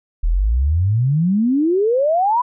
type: exponential sweep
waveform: sine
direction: up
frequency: 37.43 to 1014 Hz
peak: -13 dBFS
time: 0.23-2.42 s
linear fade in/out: 10 ms
effects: none